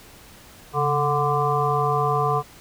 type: harmonic tone with a mistuned harmonic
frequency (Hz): 146.83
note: D3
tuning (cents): 0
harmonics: 1 / 3 / 5 / 7 / 8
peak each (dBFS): -25 / -25 / -25 / -25 / -25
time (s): 0.73-2.43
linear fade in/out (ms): 50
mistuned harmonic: 1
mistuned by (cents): -97
effects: pink hiss -47 dBFS RMS until 2.6 s